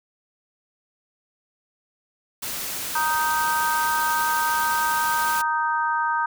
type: noise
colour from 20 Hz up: white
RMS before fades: -30 dBFS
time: 2.42-5.42 s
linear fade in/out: 10 ms
type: harmonic tone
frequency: 311.1 Hz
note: D#4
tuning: in tune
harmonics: 3 / 4 / 5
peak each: -23 / -26 / -26 dBFS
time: 2.95-6.26 s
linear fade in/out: 5 ms
effects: none